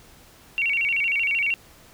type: tone with vibrato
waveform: sine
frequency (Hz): 2489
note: D#7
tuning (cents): 0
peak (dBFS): -20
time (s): 0.58-1.54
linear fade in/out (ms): 0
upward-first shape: square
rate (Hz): 13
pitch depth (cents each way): 170
effects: pink hiss -51 dBFS RMS until 1.93 s